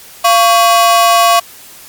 45% pulse ring-modulated tone, 905 Hz, A5, 48 cents sharp, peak -3 dBFS, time 0.24-1.4 s, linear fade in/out 10 ms, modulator 215 Hz, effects white hiss -36 dBFS RMS until 1.88 s + Opus 48 kbps

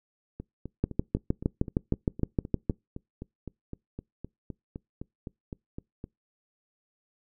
two click trains, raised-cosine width 3 ms, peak -24 / -11 dBFS, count 23 / 13, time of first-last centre 0.4-6.041 / 0.84-2.698 s, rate 3.9 / 6.46 Hz, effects noise-tail reverb RT60 0.2 s tail -26 dB re dry

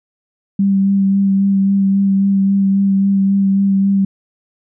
sine tone with vibrato, 196 Hz, G3, in tune, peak -10 dBFS, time 0.59-4.05 s, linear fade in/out 5 ms, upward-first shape sine, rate 3.7 Hz, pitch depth 16 cents each way, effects none

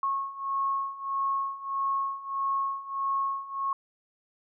sine beating tone pair, 1093 / 1094.6 Hz, C#6 / C#6, -25 / -22 cents, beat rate 1.6 Hz, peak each -32 / -29 dBFS, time 0.03-3.73 s, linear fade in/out 2 ms, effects none

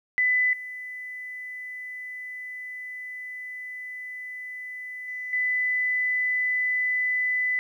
sine tone with level steps, 2000 Hz, B6, 21 cents sharp, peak -19 / -34 / -31 / -22 dBFS, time 0.18-7.59 s, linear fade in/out 0 ms, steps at 0.53 / 5.08 / 5.33 s, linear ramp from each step 2 ms, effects 10-bit

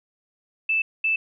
sine tone bursts at uneven times, 2637 Hz, E7, in tune, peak -19 dBFS, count 2, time 0.69-0.82 / 1.04-1.16 s, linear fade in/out 5 ms, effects none

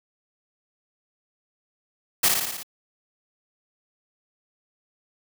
white noise with echo, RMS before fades -18 dBFS, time 2.23-2.29 s, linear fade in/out 10 ms, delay 57 ms, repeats 6, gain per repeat -3 dB, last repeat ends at 2.632 s, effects none

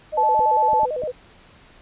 sine tone with vibrato, 554.4 Hz, C#5, in tune, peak -23 dBFS, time 0.12-1.12 s, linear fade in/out 20 ms, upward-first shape square, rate 8.9 Hz, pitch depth 180 cents each way
sine tone, 870 Hz, A5, 20 cents flat, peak -15 dBFS, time 0.17-0.86 s, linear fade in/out 10 ms
clicks, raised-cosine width 3 ms, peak -23 dBFS, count 4, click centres 0.393 / 0.732 / 0.833 / 1.036 s
effects pink hiss -50 dBFS RMS until 1.81 s + resampled to 8000 Hz

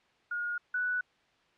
sine tone pair in turn, 1433 / 1481 Hz, F6 / F#6, +44 / +1 cents, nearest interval minor second, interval 57 cents, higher second, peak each -31 / -28 dBFS, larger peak second, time 0.31-0.58 / 0.74-1.01 s, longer neither, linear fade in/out 5 ms, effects white hiss -67 dBFS RMS until 1.57 s + low-pass 3000 Hz 12 dB/octave

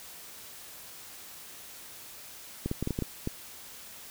clicks, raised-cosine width 3 ms, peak -17 dBFS, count 8, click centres 2.66 / 2.714 / 2.826 / 2.874 / 2.907 / 2.989 / 3.023 / 3.274 s, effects white hiss -47 dBFS RMS until 4.1 s

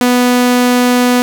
sawtooth tone, 246.9 Hz, B3, in tune, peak -4 dBFS, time 0.01-1.22 s, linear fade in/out 0 ms, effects none

